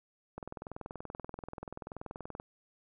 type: click train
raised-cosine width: 1 ms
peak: -27 dBFS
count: 43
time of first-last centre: 0.38-2.399 s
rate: 20.8 Hz
effects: none